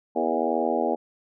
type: harmonic tone with a mistuned harmonic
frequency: 81.6 Hz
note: E2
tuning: 17 cents flat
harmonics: 3 / 4 / 5 / 6 / 7 / 8 / 9 / 10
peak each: -30 / -30 / -30 / -30 / -30 / -30 / -30 / -30 dBFS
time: 0.15-0.96 s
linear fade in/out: 20 ms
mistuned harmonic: 6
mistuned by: -27 cents
effects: none